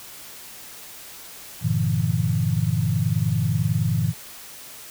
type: chord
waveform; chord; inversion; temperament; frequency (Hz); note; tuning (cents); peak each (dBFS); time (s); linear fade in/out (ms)
sine; E half-diminished seventh; first; equal with one note detuned; 98 / 116.54 / 146.83 / 167.31; G2 / Bb2 / D3 / E3; 0 / 0 / 0 / +26; -26 / -23 / -25 / -25; 1.61-4.14; 50
effects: white hiss -41 dBFS RMS until 4.9 s